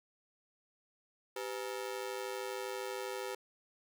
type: ring-modulated tone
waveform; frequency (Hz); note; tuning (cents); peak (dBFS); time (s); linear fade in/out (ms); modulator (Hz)
sawtooth; 447; A4; +27; -31; 1.36-3.35; 5; 56.3
effects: none